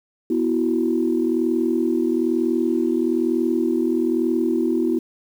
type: chord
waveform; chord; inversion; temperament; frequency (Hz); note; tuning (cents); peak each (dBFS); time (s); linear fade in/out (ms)
sine; B suspended fourth; none; just; 246.9 / 329.3 / 370.4; B3 / E4 / F#4; 0 / -2 / +2; -22 / -20 / -23; 0.3-4.99; 5
effects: tanh soft clip ceiling -8 dBFS + 8-bit